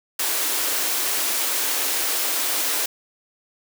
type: high-pass noise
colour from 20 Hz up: white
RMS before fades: -23 dBFS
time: 0.19-2.86 s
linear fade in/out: 5 ms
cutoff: 260 Hz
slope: 96 dB/octave
effects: none